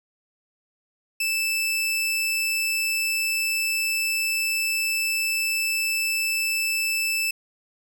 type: tone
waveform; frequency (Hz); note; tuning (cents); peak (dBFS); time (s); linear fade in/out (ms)
sawtooth; 2637; E7; 0; -19; 1.2-7.31; 5
effects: none